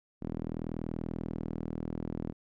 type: tone with band-pass filter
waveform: sawtooth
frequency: 40.47 Hz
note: E1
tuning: 31 cents flat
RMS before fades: -37 dBFS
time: 0.21-2.33 s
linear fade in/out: 20 ms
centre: 250 Hz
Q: 1.3
effects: none